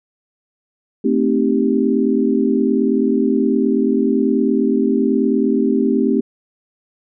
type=chord; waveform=sine; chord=A half-diminished seventh; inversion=none; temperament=equal with one note detuned; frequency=222.8 / 261.6 / 311.1 / 392 Hz; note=A3 / C4 / Eb4 / G4; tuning=+22 / 0 / 0 / 0 cents; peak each=-18 / -17 / -21 / -19 dBFS; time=1.04-6.21 s; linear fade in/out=10 ms; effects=none